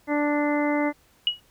harmonic tone, 293.7 Hz, D4, in tune, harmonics 1 / 2 / 3 / 4 / 5 / 6 / 7, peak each -23 / -27 / -30 / -36 / -38 / -39 / -31 dBFS, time 0.07-0.93 s, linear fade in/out 50 ms
sine tone with exponential decay, 2909 Hz, F#7, 30 cents flat, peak -15 dBFS, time 1.27-1.4 s, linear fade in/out 1 ms, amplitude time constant 28 ms
effects pink hiss -60 dBFS RMS until 1.5 s

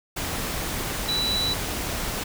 sine tone in noise, 3951 Hz, B7, in tune, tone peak -23 dBFS, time 1.08-1.54 s, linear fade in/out 10 ms, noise pink, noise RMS -29 dBFS, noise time 0.16-2.24 s, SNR +3 dB, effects none

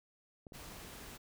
clicks, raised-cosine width 2 ms, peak -36 dBFS, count 2, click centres 0.468 / 0.522 s
pink noise, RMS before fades -50 dBFS, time 0.53-1.18 s, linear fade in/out 20 ms
effects none

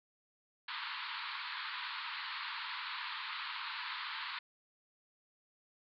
pink band-pass noise, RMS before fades -42 dBFS, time 0.68-4.39 s, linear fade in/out 5 ms, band 910 to 4500 Hz, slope 96 dB/octave, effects none

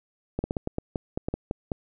clicks, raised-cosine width 2 ms, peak -14 dBFS, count 12, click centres 0.39 / 0.44 / 0.509 / 0.568 / 0.674 / 0.784 / 0.958 / 1.175 / 1.285 / 1.34 / 1.511 / 1.718 s, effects none

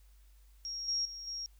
sine tone with level steps, 5588 Hz, F8, in tune, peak -37 / -30 / -42 / -37 dBFS, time 0.65-1.46 s, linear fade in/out 0 ms, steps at 0.88 / 1.05 / 1.27 s, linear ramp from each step 5 ms, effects added 50 Hz sine -57 dBFS peak until 1.59 s + white hiss -71 dBFS RMS until 1.59 s

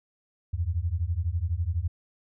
sine beating tone pair, 79.6 / 91.6 Hz, D#2 / F#2, +40 / -17 cents, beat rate 12 Hz, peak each -28 dBFS, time 0.53-1.88 s, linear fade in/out 10 ms, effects none

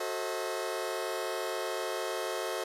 sawtooth chord, F# diminished seventh, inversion none, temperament just, 370 / 444 / 532.8 / 639.4 Hz, F#4 / A4 / C5 / Eb5, 0 / +16 / +31 / +47 cents, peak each -34 dBFS, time 0-2.64 s, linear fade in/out 5 ms, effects resampled to 32000 Hz

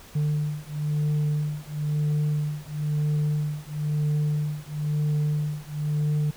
sine beating tone pair, 149.2 / 150.2 Hz, D3 / D3, +28 / +39 cents, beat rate 1 Hz, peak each -24 / -24 dBFS, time 0.15-6.31 s, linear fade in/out 10 ms, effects tanh soft clip ceiling -20 dBFS + pink hiss -48 dBFS RMS until 6.36 s

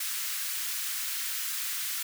white high-pass noise, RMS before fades -33 dBFS, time 0-2.03 s, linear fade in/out 5 ms, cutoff 1300 Hz, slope 24 dB/octave, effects none

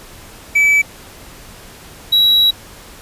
triangle tone pair in turn, 2300 / 3883 Hz, D7 / B7, -37 / -30 cents, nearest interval major sixth, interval 907 cents, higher second, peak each -7 dBFS, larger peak neither, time 0.55-0.82 / 2.12-2.51 s, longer second, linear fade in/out 10 ms, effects pink hiss -38 dBFS RMS until 3.01 s + resampled to 32000 Hz

